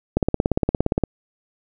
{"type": "click train", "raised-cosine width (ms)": 2, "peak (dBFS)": -4, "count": 16, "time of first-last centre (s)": [0.17, 1.037], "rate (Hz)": 17.3, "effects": []}